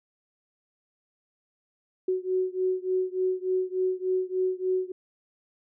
sine beating tone pair, 370 / 373.4 Hz, F#4 / F#4, 0 / +16 cents, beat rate 3.4 Hz, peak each -27 / -28 dBFS, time 2.08-4.92 s, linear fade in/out 5 ms, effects none

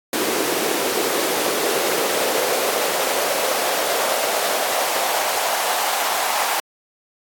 pink noise with high-pass filter sweep, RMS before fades -21 dBFS, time 0.13-6.6 s, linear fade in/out 2 ms, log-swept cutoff 350 to 820 Hz, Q 2.5, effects AAC 64 kbps

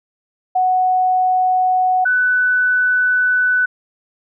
sine tone pair in turn, 740 / 1495 Hz, F#5 / F#6, 0 / +17 cents, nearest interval octave, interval 1217 cents, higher second, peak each -12 dBFS, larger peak neither, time 0.55-2.05 / 2.05-3.66 s, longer second, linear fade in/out 10 ms, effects none

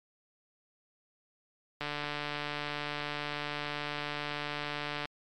click train, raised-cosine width 0.3 ms, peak -19 dBFS, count 478, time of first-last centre 1.81-5.055 s, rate 147 Hz, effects MP3 96 kbps

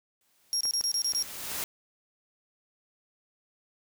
white noise with exponential growth, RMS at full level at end -32 dBFS, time 0.21-1.64 s, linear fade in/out 1 ms, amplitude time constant 310 ms
35% pulse tone bursts, 5588 Hz, F8, in tune, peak -23 dBFS, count 7, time 0.53-1.225 s, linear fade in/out 0 ms, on 77 ms, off 26 ms
clicks, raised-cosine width 0.5 ms, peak -28 dBFS, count 4, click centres 0.654 / 0.81 / 1.135 / 1.517 s
effects none

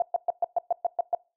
sine tone bursts, 696 Hz, F5, 6 cents flat, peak -20 dBFS, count 9, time 0-1.149 s, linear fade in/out 2 ms, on 21 ms, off 120 ms, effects noise-tail reverb RT60 0.3 s tail -24 dB re dry

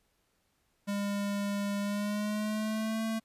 square tone with pitch glide, 202 to 222.8 Hz, G#3 to A3, -48 to +22 cents, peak -31 dBFS, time 0.87-3.2 s, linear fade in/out 20 ms, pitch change +170 cents, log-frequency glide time 1.8-3.03 s, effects pink hiss -74 dBFS RMS until 3.24 s + resampled to 32000 Hz

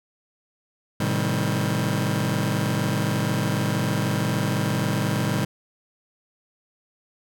sawtooth chord, A half-diminished seventh, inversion none, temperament just, 110 / 132 / 158.4 / 198 Hz, A2 / C3 / Eb3 / G3, 0 / +16 / +31 / +18 cents, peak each -23 dBFS, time 1-5.45 s, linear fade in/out 5 ms, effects none

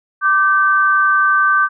sine tone pair together, 1176 / 1544.9 Hz, D6 / G6, +2 / -26 cents, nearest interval perfect fourth, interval 472 cents, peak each -13 dBFS, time 0.21-1.69 s, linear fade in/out 50 ms, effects none

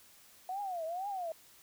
sine tone with vibrato, 722 Hz, F#5, 43 cents flat, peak -35 dBFS, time 0.49-1.32 s, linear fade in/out 2 ms, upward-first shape triangle, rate 2.1 Hz, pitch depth 240 cents each way, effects white hiss -60 dBFS RMS until 1.62 s

